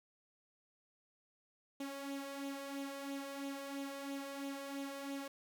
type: tone with flanger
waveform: sawtooth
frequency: 277.2 Hz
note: C#4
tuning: in tune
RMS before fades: -44 dBFS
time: 1.8-5.28 s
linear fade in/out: 5 ms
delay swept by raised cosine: 0.29 to 1.99 ms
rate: 3 Hz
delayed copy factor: +0.55
effects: none